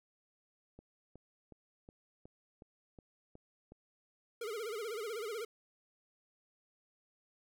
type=click train; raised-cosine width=2 ms; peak=-40 dBFS; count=9; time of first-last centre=0.79-3.72 s; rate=2.73 Hz
type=tone with vibrato; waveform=square; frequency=440 Hz; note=A4; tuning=in tune; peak=-39 dBFS; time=4.41-5.45 s; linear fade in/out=5 ms; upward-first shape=sine; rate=16 Hz; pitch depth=140 cents each way
effects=none